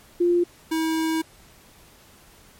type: tone pair in turn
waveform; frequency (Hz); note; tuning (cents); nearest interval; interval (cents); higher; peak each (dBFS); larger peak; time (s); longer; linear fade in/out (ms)
sine / square; 349.2 / 321.3; F4 / E4; 0 / -44; minor second; 144; first; -16 / -22; first; 0.2-0.44 / 0.71-1.22; second; 10
effects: pink hiss -52 dBFS RMS until 2.59 s + MP3 64 kbps